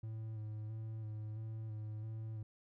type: tone with vibrato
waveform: triangle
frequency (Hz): 109.1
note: A2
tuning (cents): -14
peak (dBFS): -39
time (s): 0.03-2.43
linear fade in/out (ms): 5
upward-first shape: square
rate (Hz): 1.5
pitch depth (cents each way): 24
effects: none